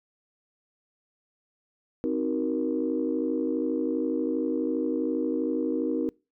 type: chord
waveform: sine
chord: C half-diminished seventh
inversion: none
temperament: just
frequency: 261.6 / 314 / 376.7 / 470.9 Hz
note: C4 / Eb4 / Gb4 / Bb4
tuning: 0 / +16 / +31 / +18 cents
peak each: -29 / -28 / -33 / -30 dBFS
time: 2.04-6.09 s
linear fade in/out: 0 ms
effects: noise-tail reverb RT60 0.3 s tail -26 dB re dry + tanh soft clip ceiling -15 dBFS